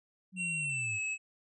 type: linear sweep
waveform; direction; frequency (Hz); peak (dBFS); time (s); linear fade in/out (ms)
sine; down; 190 to 99; -40; 0.32-1; 50
type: tone with pitch glide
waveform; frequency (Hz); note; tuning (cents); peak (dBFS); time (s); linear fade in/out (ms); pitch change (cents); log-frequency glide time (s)
square; 2736 to 2584; F7 to E7; -36 to -35; -33; 0.36-1.18; 50; -99; 0.59-0.97
effects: resampled to 24000 Hz